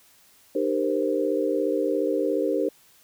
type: chord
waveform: sine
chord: C minor seventh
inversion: first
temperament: equal with one note detuned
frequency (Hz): 303.3 / 392 / 466.2 / 523.3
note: Eb4 / G4 / Bb4 / C5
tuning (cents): -44 / 0 / 0 / 0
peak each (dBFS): -27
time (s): 0.55-2.69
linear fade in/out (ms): 5
effects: white hiss -57 dBFS RMS until 3.03 s